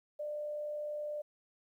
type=tone with frequency modulation; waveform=sine; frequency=596 Hz; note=D5; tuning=25 cents sharp; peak=-36 dBFS; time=0.19-1.22 s; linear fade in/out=10 ms; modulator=49.6 Hz; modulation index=0.21; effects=12-bit